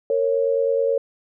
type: tone pair together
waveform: sine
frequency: 460.7 / 550 Hz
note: A#4 / C#5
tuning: -20 / -14 cents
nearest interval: minor third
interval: 306 cents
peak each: -20 dBFS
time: 0.1-0.98 s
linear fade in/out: 2 ms
effects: none